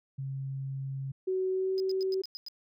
sine tone, 135.3 Hz, C#3, 42 cents flat, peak -33 dBFS, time 0.18-1.12 s, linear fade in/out 10 ms
sine tone with pitch glide, 374.9 to 380.1 Hz, F#4 to F#4, +23 to +47 cents, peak -27 dBFS, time 1.27-2.22 s, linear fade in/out 10 ms, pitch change +24 cents, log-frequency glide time 1.5-1.74 s
triangle tone bursts, 5020 Hz, D#8, 15 cents sharp, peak -37 dBFS, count 7, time 1.78-2.484 s, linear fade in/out 0 ms, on 20 ms, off 94 ms
effects none

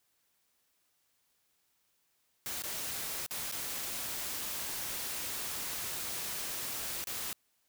white noise with dropouts, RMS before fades -38 dBFS, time 2.46-7.33 s, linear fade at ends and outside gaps 0 ms, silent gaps 2.621-2.637 / 3.263-3.309 / 3.514-3.523 / 7.041-7.071 s, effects white hiss -75 dBFS RMS until 7.68 s

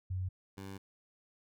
sine / 15% pulse tone pair in turn, 92.5 / 97.14 Hz, F#2 / G2, 0 / -15 cents, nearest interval minor second, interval 85 cents, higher second, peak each -33 / -37 dBFS, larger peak first, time 0.1-0.29 / 0.57-0.78 s, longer second, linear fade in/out 10 ms, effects none

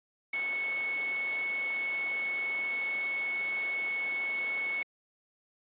sine tone in noise, 2207 Hz, C#7, 8 cents flat, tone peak -30 dBFS, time 0.33-4.83 s, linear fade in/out 5 ms, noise pink, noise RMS -42 dBFS, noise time 0.33-4.83 s, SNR +9 dB, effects high-pass 400 Hz 12 dB/octave + resampled to 8000 Hz

